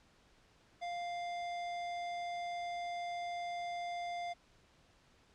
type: tone with tanh clipping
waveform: sine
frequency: 698.5 Hz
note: F5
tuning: in tune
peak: -40 dBFS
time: 0.81-4.34 s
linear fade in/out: 20 ms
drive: 18 dB
effects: pink hiss -67 dBFS RMS until 5.34 s + low-pass 6000 Hz 12 dB/octave